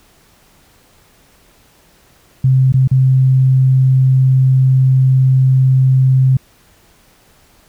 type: tone with dropouts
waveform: sine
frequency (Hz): 131.1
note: C3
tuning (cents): +4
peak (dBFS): -7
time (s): 2.44-6.37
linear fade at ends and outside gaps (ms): 5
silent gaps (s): 2.723-2.74 / 2.876-2.913
effects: pink hiss -50 dBFS RMS until 7.68 s